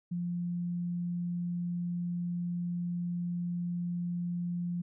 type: tone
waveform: sine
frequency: 174.61 Hz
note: F3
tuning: in tune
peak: -31 dBFS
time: 0.11-4.82 s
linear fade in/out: 10 ms
effects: none